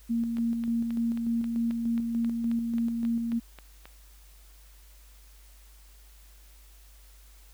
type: tone with tremolo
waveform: sine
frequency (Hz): 232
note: A#3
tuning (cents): -8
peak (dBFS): -24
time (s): 0.09-3.4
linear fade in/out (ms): 20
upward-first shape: square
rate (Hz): 3.4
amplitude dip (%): 35
type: click train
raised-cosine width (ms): 0.3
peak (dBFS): -29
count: 14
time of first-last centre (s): 0.37-3.855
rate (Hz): 3.73
effects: added 50 Hz sine -51 dBFS peak until 7.53 s + white hiss -59 dBFS RMS until 7.53 s